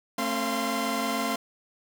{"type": "tone cluster", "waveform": "sawtooth", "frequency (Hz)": [222.8, 269.2, 688, 1041], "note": ["A3", "C4", "F5", "C6"], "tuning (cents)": [22, 49, -26, -9], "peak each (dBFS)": -28, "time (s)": [0.18, 1.36], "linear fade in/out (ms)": 5, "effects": []}